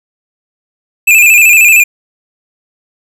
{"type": "tone with vibrato", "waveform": "square", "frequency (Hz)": 2521, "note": "D#7", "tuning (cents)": 22, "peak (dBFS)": -3, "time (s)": [1.07, 1.84], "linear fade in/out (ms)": 10, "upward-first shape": "square", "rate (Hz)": 13, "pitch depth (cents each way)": 68, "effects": []}